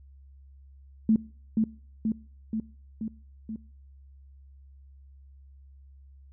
sine tone with echo, 220 Hz, A3, in tune, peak -17 dBFS, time 1.09-1.16 s, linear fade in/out 2 ms, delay 480 ms, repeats 5, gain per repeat -3 dB, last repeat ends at 3.56 s, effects noise-tail reverb RT60 0.5 s tail -23 dB re dry + added 68 Hz sine -49 dBFS peak until 6.32 s

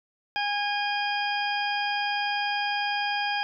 harmonic tone with a mistuned harmonic, 820 Hz, G#5, 22 cents flat, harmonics 1 / 2 / 3 / 4 / 6, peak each -28 / -31 / -33 / -34 / -36 dBFS, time 0.36-3.43 s, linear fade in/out 0 ms, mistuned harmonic 4, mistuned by -37 cents, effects none

